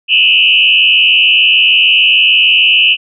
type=tone with frequency modulation; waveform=sine; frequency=2786 Hz; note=F7; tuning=5 cents flat; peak=-5 dBFS; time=0.08-2.97 s; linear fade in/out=50 ms; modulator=86.7 Hz; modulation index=2.8; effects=none